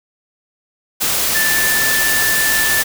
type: tone in noise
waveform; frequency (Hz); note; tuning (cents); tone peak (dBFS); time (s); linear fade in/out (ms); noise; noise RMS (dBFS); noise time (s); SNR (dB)
sine; 1760; A6; 0; -16; 1.34-2.83; 20; white; -17; 1-2.84; -2
effects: none